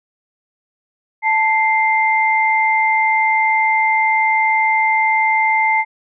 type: tone pair together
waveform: sine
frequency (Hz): 880 / 2093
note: A5 / C7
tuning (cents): 0 / 0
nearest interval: octave + minor third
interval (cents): 1500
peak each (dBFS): -15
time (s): 1.22-5.85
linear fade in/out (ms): 50
effects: none